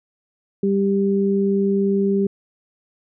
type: tone pair together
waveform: sine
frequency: 197.4 / 394.8 Hz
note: G3 / G4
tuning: +12 / +12 cents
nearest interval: octave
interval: 1200 cents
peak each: -18 / -19 dBFS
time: 0.63-2.27 s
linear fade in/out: 5 ms
effects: none